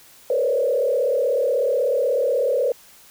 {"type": "tone with frequency modulation", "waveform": "sine", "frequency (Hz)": 522, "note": "C5", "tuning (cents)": -4, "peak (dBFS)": -17, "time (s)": [0.3, 2.72], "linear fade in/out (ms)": 2, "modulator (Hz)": 36.3, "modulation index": 1.6, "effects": ["white hiss -49 dBFS RMS until 3.1 s"]}